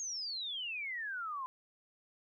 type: exponential sweep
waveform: sine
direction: down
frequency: 6630 to 1014 Hz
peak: -37 dBFS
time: 0-1.46 s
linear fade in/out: 0 ms
effects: 13-bit